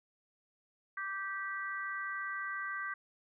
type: harmonic tone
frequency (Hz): 390.6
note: G4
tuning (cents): -6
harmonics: 3 / 4 / 5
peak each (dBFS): -41 / -39 / -42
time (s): 0.97-2.94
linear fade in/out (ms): 5
effects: none